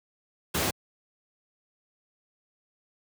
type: noise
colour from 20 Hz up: pink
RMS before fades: -27 dBFS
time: 0.54-0.71 s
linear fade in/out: 10 ms
effects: high-pass 80 Hz 12 dB/octave